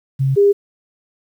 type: tone pair in turn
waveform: sine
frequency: 134.9 / 403.5 Hz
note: C#3 / G#4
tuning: -47 / -50 cents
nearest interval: octave + perfect fifth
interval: 1897 cents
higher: second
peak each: -13 / -8 dBFS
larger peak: second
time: 0.19-0.36 / 0.36-0.53 s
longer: neither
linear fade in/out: 20 ms
effects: 8-bit